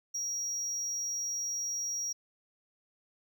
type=tone; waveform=triangle; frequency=5680 Hz; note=F8; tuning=28 cents sharp; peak=-31 dBFS; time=0.14-2.13 s; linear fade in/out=10 ms; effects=none